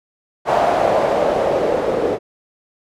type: noise with low-pass filter sweep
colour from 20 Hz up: blue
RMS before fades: -17 dBFS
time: 0.45-2.19 s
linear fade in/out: 50 ms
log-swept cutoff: 720 to 460 Hz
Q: 3.3
effects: none